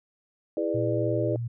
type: chord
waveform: sine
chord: E dominant seventh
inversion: none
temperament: just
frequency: 329.6 / 412 / 494.4 / 593.3 Hz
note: E4 / G#4 / B4 / D5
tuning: 0 / -14 / +2 / +18 cents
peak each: -29 / -31 / -32 / -29 dBFS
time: 0.57-1.36 s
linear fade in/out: 2 ms
type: tone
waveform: sine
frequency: 117.6 Hz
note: A#2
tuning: 16 cents sharp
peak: -28 dBFS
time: 0.74-1.48 s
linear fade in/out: 10 ms
effects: none